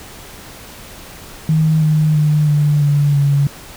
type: tone with pitch steps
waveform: sine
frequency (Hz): 157.5 / 154.17 / 150.91 / 147.72 / 144.6 / 141.54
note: D#3 / D#3 / D3 / D3 / D3 / C#3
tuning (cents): +21 / -16 / +47 / +10 / -27 / +36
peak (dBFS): -10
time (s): 1.49-3.47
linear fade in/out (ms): 2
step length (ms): 330
effects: pink hiss -36 dBFS RMS until 3.76 s